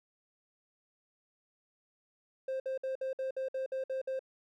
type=tone bursts; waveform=triangle; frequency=527 Hz; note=C5; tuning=12 cents sharp; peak=-30 dBFS; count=10; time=2.48-4.193 s; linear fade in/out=5 ms; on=120 ms; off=57 ms; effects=tanh soft clip ceiling -26 dBFS